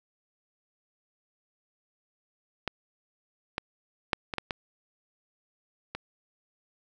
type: clicks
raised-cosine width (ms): 0.3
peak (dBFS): -13 / -13 / -7 / -16 / -13 / -14 / -18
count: 7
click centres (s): 2.677 / 3.581 / 4.132 / 4.338 / 4.383 / 4.508 / 5.95
effects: none